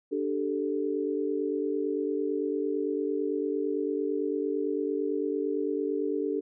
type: chord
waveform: sine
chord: D suspended fourth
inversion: none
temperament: just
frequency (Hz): 293.7 / 391.6 / 440.5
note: D4 / G4 / A4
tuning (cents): 0 / -2 / +2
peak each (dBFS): -31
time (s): 0.11-6.41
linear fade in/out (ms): 20
effects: none